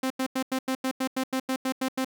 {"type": "tone bursts", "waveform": "sawtooth", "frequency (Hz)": 261.6, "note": "C4", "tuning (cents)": 0, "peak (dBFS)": -21, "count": 13, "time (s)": [0.03, 2.047], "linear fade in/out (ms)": 5, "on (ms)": 73, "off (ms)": 89, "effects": []}